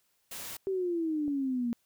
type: noise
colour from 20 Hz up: white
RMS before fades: -41 dBFS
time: 0.31-0.57 s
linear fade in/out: 5 ms
type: exponential sweep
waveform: sine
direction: down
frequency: 391.1 to 232.4 Hz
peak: -28 dBFS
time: 0.67-1.73 s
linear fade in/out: 0 ms
type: click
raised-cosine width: 2 ms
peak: -33 dBFS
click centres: 1.28 s
effects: white hiss -73 dBFS RMS until 1.85 s